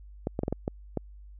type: clicks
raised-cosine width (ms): 2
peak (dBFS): -15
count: 7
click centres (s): 0.271 / 0.391 / 0.434 / 0.481 / 0.526 / 0.679 / 0.973
effects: added 50 Hz sine -45 dBFS peak until 1.39 s